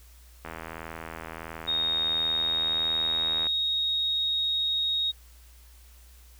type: click train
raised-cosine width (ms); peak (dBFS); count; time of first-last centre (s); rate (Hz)
0.5; -22; 247; 0.45-3.468; 81.5
type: tone with pitch glide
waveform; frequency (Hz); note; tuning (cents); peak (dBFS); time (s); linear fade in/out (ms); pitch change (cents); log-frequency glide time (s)
sine; 3721 to 3753; A#7 to A#7; -4 to +11; -24; 1.67-5.12; 20; +15; 2.18-3.24
effects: added 60 Hz sine -50 dBFS peak until 6.39 s + white hiss -58 dBFS RMS until 6.39 s